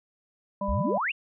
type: harmonic tone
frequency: 198.9 Hz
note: G3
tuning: 25 cents sharp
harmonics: 1 / 3 / 5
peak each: -31 / -31 / -31 dBFS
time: 0.61-0.98 s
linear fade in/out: 5 ms
type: exponential sweep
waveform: sine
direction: up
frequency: 46.25 to 2960 Hz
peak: -25 dBFS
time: 0.68-1.12 s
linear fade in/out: 10 ms
effects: none